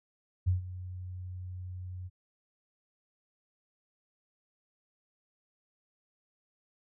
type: tone with ADSR envelope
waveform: sine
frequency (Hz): 91.2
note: F#2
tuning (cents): -24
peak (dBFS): -22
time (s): 0.46-2.1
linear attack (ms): 21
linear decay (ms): 130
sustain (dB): -16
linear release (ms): 37
effects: none